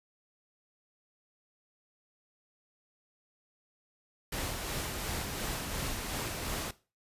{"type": "noise with tremolo", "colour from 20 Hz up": "pink", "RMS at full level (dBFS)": -35, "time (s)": [4.32, 6.71], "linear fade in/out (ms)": 5, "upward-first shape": "sine", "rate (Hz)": 2.8, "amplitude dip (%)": 30, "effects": ["noise-tail reverb RT60 0.3 s tail -17 dB re dry", "resampled to 32000 Hz"]}